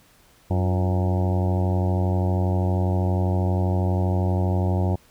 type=harmonic tone with a mistuned harmonic; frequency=92.5 Hz; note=F#2; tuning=in tune; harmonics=1 / 2 / 3 / 4 / 5 / 6 / 7 / 8 / 9 / 10; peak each=-20 / -27 / -34 / -31 / -38 / -35 / -35 / -36 / -37 / -41 dBFS; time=0.5-4.96 s; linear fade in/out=10 ms; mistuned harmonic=4; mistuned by=-73 cents; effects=pink hiss -56 dBFS RMS until 5.1 s